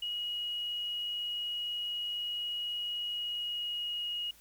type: tone with pitch glide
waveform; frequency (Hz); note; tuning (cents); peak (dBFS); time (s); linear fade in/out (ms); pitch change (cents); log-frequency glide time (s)
sine; 2899 to 2882; F#7 to F#7; -36 to -46; -33; 0.02-4.31; 5; -10; 3.04-4.17
effects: added 50 Hz sine -67 dBFS peak until 4.4 s + white hiss -60 dBFS RMS until 4.4 s